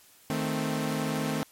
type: chord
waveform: sawtooth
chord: A diminished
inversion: second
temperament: equal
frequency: 155.56 / 220 / 261.6 Hz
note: Eb3 / A3 / C4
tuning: 0 / 0 / 0 cents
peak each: -28 dBFS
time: 0.3-1.43 s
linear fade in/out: 0 ms
effects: white hiss -57 dBFS RMS until 1.51 s + MP3 64 kbps